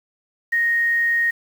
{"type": "tone with quantisation", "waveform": "sine", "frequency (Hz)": 1864.7, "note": "A#6", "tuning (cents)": 0, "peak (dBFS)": -16, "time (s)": [0.52, 1.31], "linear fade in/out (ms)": 10, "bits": 7, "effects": []}